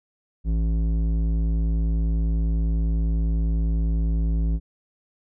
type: tone with low-pass filter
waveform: square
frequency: 55 Hz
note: A1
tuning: in tune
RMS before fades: -22 dBFS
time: 0.44-4.6 s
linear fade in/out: 50 ms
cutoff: 220 Hz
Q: 0.89
effects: none